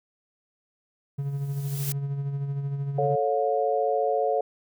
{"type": "tone with tremolo", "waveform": "triangle", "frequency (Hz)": 140, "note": "C#3", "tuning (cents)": 18, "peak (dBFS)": -23, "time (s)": [1.18, 3.16], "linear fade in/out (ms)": 10, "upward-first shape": "sine", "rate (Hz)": 13, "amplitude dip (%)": 45}
{"type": "noise with exponential growth", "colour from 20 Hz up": "blue", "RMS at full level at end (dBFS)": -30, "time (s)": [1.18, 1.92], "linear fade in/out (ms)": 0, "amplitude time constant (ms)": 160}
{"type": "chord", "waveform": "sine", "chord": "A augmented", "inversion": "none", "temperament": "equal with one note detuned", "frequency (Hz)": [440, 554.4, 713.1], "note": ["A4", "C#5", "E#5"], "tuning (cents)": [0, 0, 36], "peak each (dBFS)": -26, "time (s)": [2.98, 4.41], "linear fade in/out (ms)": 5}
{"effects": []}